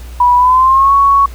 sine tone with pitch glide, 980 to 1112.8 Hz, B5 to C#6, -14 to +6 cents, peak -5 dBFS, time 0.2-1.26 s, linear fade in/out 5 ms, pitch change +220 cents, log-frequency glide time 0.36-0.93 s, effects added 60 Hz sine -26 dBFS peak until 1.34 s + pink hiss -39 dBFS RMS until 1.34 s

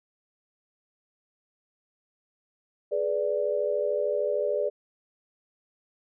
sine chord, G# diminished, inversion none, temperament equal with one note detuned, 420.6 / 493.9 / 587.3 Hz, G#4 / B4 / D5, +22 / 0 / 0 cents, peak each -29 / -30 / -27 dBFS, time 2.91-4.7 s, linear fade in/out 20 ms, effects none

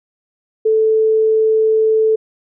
sine tone, 439 Hz, A4, 4 cents flat, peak -10 dBFS, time 0.65-2.16 s, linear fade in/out 10 ms, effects none

